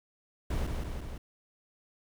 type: noise with echo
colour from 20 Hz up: brown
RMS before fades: -31 dBFS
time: 0.5-0.67 s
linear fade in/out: 5 ms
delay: 170 ms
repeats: 3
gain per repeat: -3 dB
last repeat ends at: 1.18 s
effects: none